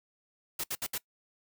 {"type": "noise bursts", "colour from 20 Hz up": "white", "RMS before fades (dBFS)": -34, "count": 4, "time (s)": [0.59, 0.98], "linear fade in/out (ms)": 5, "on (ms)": 48, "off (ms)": 66, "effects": ["noise-tail reverb RT60 0.1 s tail -22 dB re dry"]}